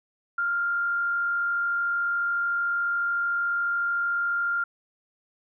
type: tone with frequency modulation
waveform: sine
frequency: 1396.9 Hz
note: F6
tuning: in tune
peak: -23 dBFS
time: 0.38-4.64 s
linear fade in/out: 5 ms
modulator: 46.2 Hz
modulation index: 0.33
effects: none